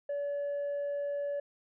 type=tone with tanh clipping; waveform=sine; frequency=572 Hz; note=D5; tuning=46 cents flat; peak=-32 dBFS; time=0.09-1.4 s; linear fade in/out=5 ms; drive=1 dB; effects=none